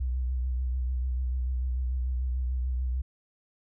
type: tone with vibrato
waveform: sine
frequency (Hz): 63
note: B1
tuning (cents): +35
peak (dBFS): -26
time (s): 0-3.02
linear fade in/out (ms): 10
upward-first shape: triangle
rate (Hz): 6.8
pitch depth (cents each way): 56
effects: none